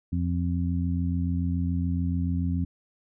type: harmonic tone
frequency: 87 Hz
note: F2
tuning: 6 cents flat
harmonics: 1 / 2 / 3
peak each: -26 / -29 / -31 dBFS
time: 0.12-2.65 s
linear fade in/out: 10 ms
effects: none